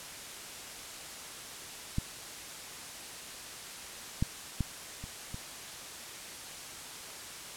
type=clicks; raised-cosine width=5 ms; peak=-17 / -15 / -17 / -29 / -27 dBFS; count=5; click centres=1.984 / 4.225 / 4.607 / 5.04 / 5.344 s; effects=white hiss -44 dBFS RMS until 7.56 s + low-pass 10000 Hz 12 dB/octave